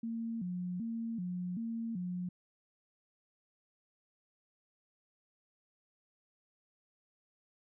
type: tone with vibrato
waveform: sine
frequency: 202.5 Hz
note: G#3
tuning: 43 cents flat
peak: -35 dBFS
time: 0.03-2.29 s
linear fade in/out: 5 ms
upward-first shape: square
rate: 1.3 Hz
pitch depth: 210 cents each way
effects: none